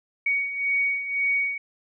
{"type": "beating tone pair", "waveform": "sine", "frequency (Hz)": [2241, 2242.9], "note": ["C#7", "C#7"], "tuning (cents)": [18, 20], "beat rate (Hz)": 1.9, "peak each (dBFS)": [-29, -23], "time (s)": [0.26, 1.58], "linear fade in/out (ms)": 5, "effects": []}